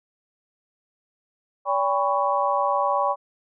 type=tone cluster; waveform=sine; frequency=573 / 801 / 993 / 1112 Hz; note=D5 / G5 / B5 / C#6; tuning=-43 / +37 / +9 / +5 cents; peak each=-25 dBFS; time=1.65-3.16 s; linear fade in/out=50 ms; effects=none